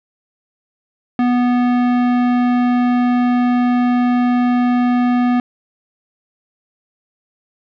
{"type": "tone with tanh clipping", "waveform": "sine", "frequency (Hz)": 245.6, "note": "B3", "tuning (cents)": -9, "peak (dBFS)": -14, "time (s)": [1.19, 5.4], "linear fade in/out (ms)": 2, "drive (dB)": 17, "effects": []}